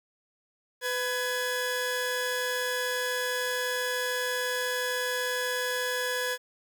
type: tone pair together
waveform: sawtooth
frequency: 499.9 / 1683.4 Hz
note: B4 / G#6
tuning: +21 / +23 cents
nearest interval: octave + major sixth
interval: 2102 cents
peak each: -27 dBFS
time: 0.81-6.38 s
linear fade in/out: 50 ms
effects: 10-bit